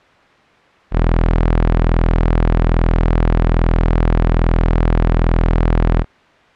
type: tone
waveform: sawtooth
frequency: 41.2 Hz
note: E1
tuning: in tune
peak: -7 dBFS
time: 0.91-6.05 s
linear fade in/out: 50 ms
effects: white hiss -48 dBFS RMS until 6.55 s + low-pass 2000 Hz 12 dB/octave